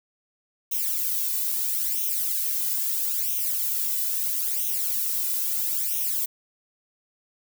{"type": "noise with flanger", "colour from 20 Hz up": "violet", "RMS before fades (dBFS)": -26, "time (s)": [0.71, 6.26], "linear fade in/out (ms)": 10, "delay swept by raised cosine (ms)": [0.32, 2.02], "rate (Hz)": 0.76, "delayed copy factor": 0.85, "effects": []}